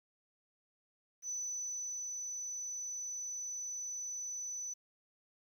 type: tone with ADSR envelope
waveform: sine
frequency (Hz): 5990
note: F#8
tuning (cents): +20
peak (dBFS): -35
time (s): 1.22-4.74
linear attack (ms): 73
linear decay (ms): 800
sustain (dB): -3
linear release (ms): 10
effects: tanh soft clip ceiling -33 dBFS + 11-bit